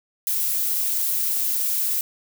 violet noise, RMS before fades -23 dBFS, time 0.27-2.01 s, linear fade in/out 0 ms, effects none

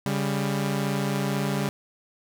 sawtooth tone pair together, 140.5 / 198.7 Hz, C#3 / G3, +24 / +24 cents, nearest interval tritone, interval 600 cents, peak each -23 dBFS, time 0.06-1.69 s, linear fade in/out 0 ms, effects none

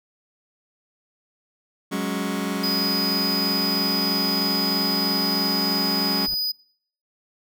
sawtooth chord, F# suspended second, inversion none, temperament just, 185 / 208.1 / 277.5 Hz, F#3 / G#3 / C#4, 0 / +4 / +2 cents, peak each -24 dBFS, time 1.91-6.27 s, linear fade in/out 20 ms
square tone, 4965 Hz, D#8, 5 cents flat, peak -23 dBFS, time 2.63-6.52 s, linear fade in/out 10 ms
brown noise with exponential growth, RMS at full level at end -33 dBFS, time 6.11-6.34 s, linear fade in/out 1 ms, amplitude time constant 48 ms
effects noise-tail reverb RT60 0.6 s tail -26 dB re dry

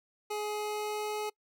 25% pulse tone with pitch glide, 420.3 to 423.2 Hz, G#4 to G#4, +21 to +33 cents, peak -29 dBFS, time 0.3-1.3 s, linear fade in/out 10 ms, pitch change +12 cents, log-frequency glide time 0.42-1.19 s, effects noise-tail reverb RT60 0.1 s tail -25 dB re dry

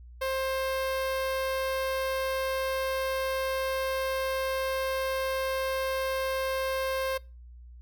sawtooth tone with notch filter, 529 Hz, C5, 19 cents sharp, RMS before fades -30 dBFS, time 0.21-7.18 s, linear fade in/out 10 ms, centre 7200 Hz, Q 1.5, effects noise-tail reverb RT60 0.3 s tail -23 dB re dry + added 60 Hz sine -45 dBFS peak until 7.81 s

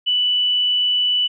sine tone, 2971 Hz, F#7, 6 cents sharp, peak -15 dBFS, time 0.06-1.28 s, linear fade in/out 20 ms, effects none

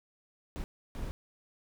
brown noise bursts at uneven times, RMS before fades -37 dBFS, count 2, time 0.56-0.64 / 0.95-1.11 s, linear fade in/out 0 ms, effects none

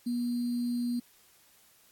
sine tone with sample-and-hold, 241.3 Hz, B3, 40 cents flat, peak -28 dBFS, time 0.06-1 s, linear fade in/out 10 ms, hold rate 4410 Hz, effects white hiss -62 dBFS RMS until 1.91 s + AAC 64 kbps

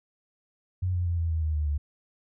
sine tone with pitch steps, 91.6 / 88.68 / 85.86 / 83.13 / 80.48 / 77.92 / 75.44 / 73.04 Hz, F#2 / F2 / F2 / E2 / E2 / D#2 / D2 / D2, -17 / +27 / -29 / +15 / -41 / +3 / +47 / -9 cents, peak -24 dBFS, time 0.82-1.78 s, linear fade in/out 10 ms, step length 120 ms, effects none

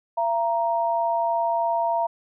sine tone pair together, 678 / 934.9 Hz, E5 / A#5, +49 / +5 cents, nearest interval tritone, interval 556 cents, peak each -23 dBFS, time 0.17-2.07 s, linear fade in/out 10 ms, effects none

